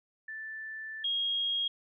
sine tone pair in turn, 1761 / 3267 Hz, A6 / G#7, +1 / -29 cents, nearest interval major seventh, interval 1070 cents, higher second, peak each -38 / -28 dBFS, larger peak second, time 0.28-1.04 / 1.04-1.68 s, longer first, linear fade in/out 5 ms, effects none

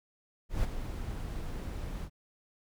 brown noise with ADSR envelope, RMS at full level -28 dBFS, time 0.49-2.1 s, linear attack 150 ms, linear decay 14 ms, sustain -9 dB, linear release 67 ms, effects none

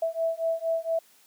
sine beating tone pair, 655 / 659.3 Hz, E5 / E5, -11 / 0 cents, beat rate 4.3 Hz, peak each -28 dBFS, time 0.02-0.99 s, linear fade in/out 5 ms, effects white hiss -59 dBFS RMS until 1.26 s + high-pass 200 Hz 12 dB/octave

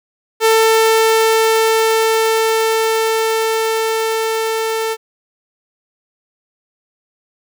sawtooth tone with level ramp, 445.7 Hz, A4, 22 cents sharp, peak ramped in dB -5 to -13 dBFS, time 0.4-4.97 s, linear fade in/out 50 ms, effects none

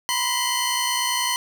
25% pulse tone cluster, 968 / 1028 / 3034 / 4292 Hz, B5 / C6 / F#7 / C8, -35 / -31 / +43 / +43 cents, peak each -23 dBFS, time 0.09-1.36 s, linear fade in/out 0 ms, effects none

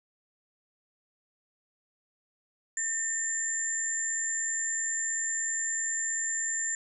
sine tone pair together, 1808 / 7245 Hz, A6 / A8, +47 / +50 cents, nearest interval 2 octaves, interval 2403 cents, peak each -35 / -29 dBFS, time 2.77-6.75 s, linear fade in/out 2 ms, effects none

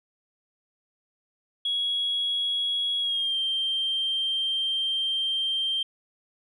sine tone with pitch glide, 3329 to 3160 Hz, G#7 to G7, +3 to +13 cents, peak -23 dBFS, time 1.65-5.83 s, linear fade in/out 5 ms, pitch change -90 cents, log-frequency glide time 3-3.37 s, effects tanh soft clip ceiling -19 dBFS

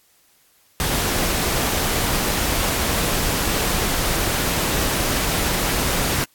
pink noise, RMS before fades -21 dBFS, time 0.8-6.24 s, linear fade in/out 0 ms, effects white hiss -58 dBFS RMS until 6.34 s + AAC 64 kbps

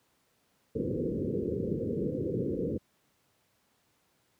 white low-pass noise, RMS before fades -31 dBFS, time 0.75-2.78 s, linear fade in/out 10 ms, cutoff 510 Hz, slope 96 dB/octave, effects pink hiss -71 dBFS RMS until 4.39 s + high-pass 100 Hz 12 dB/octave

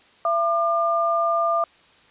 sine tone pair together, 673.5 / 1200 Hz, E5 / D6, +37 / +37 cents, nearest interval minor seventh, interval 1000 cents, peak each -21 dBFS, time 0.25-1.64 s, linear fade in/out 2 ms, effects white hiss -54 dBFS RMS until 2.1 s + resampled to 8000 Hz

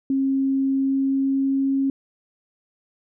sine tone with pitch glide, 270 to 271.7 Hz, C#4 to C#4, -45 to -35 cents, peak -18 dBFS, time 0.1-1.9 s, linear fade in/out 2 ms, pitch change +10 cents, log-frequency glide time 0.73-1.74 s, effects none

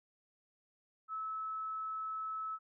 sine tone, 1300 Hz, E6, 24 cents flat, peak -37 dBFS, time 1.08-2.59 s, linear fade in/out 50 ms, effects none

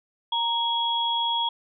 sine tone pair together, 932.3 / 3325 Hz, A#5 / G#7, 0 / +1 cents, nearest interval octave + minor seventh, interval 2201 cents, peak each -25 dBFS, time 0.32-1.49 s, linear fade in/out 5 ms, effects none

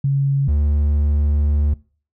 sine / triangle tone pair in turn, 138.6 / 73.29 Hz, C#3 / D2, 0 / -3 cents, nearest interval major seventh, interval 1103 cents, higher first, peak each -14 / -12 dBFS, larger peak second, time 0.04-0.48 / 0.48-1.74 s, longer second, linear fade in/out 5 ms, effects noise-tail reverb RT60 0.4 s tail -21 dB re dry

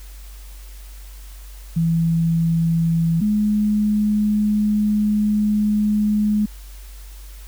sine tone pair in turn, 165.6 / 210.2 Hz, E3 / G#3, +8 / +21 cents, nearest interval major third, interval 413 cents, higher second, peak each -15 dBFS, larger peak neither, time 1.76-3.21 / 3.21-6.46 s, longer second, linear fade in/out 10 ms, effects added 48 Hz sine -35 dBFS peak until 7.47 s + white hiss -47 dBFS RMS until 7.47 s

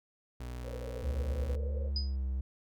35% pulse tone, 61.1 Hz, B1, 18 cents flat, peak -37 dBFS, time 0.4-1.56 s, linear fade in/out 5 ms
white band-pass noise, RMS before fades -45 dBFS, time 0.63-1.92 s, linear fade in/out 50 ms, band 460 to 540 Hz, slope 96 dB/octave
triangle tone with pitch glide, 70.5 to 65.4 Hz, C#2 to C2, +30 to 0 cents, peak -29 dBFS, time 1.03-2.41 s, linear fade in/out 5 ms, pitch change -130 cents, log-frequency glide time 1.84-2.26 s
sine tone with exponential decay, 4978 Hz, D#8, in tune, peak -30 dBFS, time 1.96-2.16 s, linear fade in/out 2 ms, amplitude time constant 42 ms
effects none

